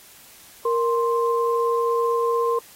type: tone pair together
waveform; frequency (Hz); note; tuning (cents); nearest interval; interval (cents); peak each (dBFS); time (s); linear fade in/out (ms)
sine; 467 / 1048.4; A#4 / C6; +3 / +3; octave + major second; 1400; -20 / -23; 0.65-2.59; 5
effects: white hiss -48 dBFS RMS until 2.75 s + AAC 48 kbps